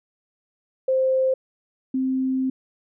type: tone pair in turn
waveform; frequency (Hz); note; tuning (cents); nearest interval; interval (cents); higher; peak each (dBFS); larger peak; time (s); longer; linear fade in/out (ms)
sine; 523.3 / 261.6; C5 / C4; 0 / 0; octave; 1200; first; -17 / -20; first; 0.88-1.34 / 1.94-2.5; second; 5
effects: none